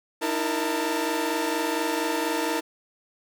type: tone cluster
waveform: sawtooth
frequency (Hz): 304.9 / 329.2 / 466.2 / 891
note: D#4 / E4 / A#4 / A5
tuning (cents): -35 / -2 / 0 / +22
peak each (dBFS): -27 / -25 / -26 / -27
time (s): 0.21-2.61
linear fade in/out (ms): 20
effects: none